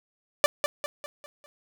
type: tone with echo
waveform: sawtooth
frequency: 587.3 Hz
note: D5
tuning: in tune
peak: -11 dBFS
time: 0.44-0.46 s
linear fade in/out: 0 ms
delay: 200 ms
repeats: 5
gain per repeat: -7 dB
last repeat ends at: 1.46 s
effects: none